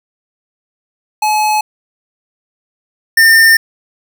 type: tone pair in turn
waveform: square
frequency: 853 / 1807.4 Hz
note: G#5 / A6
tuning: +46 / +46 cents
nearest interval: octave + minor second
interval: 1300 cents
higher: second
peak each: -11 / -5 dBFS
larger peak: second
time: 1.22-1.61 / 3.17-3.57 s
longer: second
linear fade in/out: 5 ms
effects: none